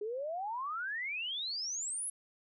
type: exponential sweep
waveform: sine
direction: up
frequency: 404.9 to 11040 Hz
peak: -35 dBFS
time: 0.01-2.1 s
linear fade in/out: 5 ms
effects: none